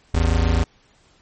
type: tone pair together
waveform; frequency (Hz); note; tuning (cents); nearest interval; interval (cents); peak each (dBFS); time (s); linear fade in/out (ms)
square; 55 / 82.41; A1 / E2; 0 / 0; perfect fifth; 700; -19; 0.14-0.64; 5
effects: pink hiss -57 dBFS RMS until 1.21 s + MP3 32 kbps